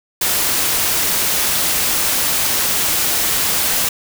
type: noise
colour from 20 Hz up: white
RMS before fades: -17 dBFS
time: 0.21-3.89 s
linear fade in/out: 5 ms
effects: none